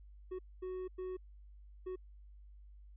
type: tone bursts at uneven times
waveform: triangle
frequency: 370 Hz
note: F#4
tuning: in tune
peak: -37 dBFS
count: 4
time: 0.31-0.39 / 0.62-0.88 / 0.98-1.17 / 1.86-1.96 s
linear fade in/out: 10 ms
effects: added 50 Hz sine -53 dBFS peak until 2.96 s + resampled to 8000 Hz